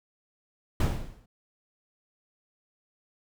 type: noise with exponential decay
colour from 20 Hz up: brown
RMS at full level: -19 dBFS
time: 0.8-1.26 s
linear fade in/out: 5 ms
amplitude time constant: 100 ms
effects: none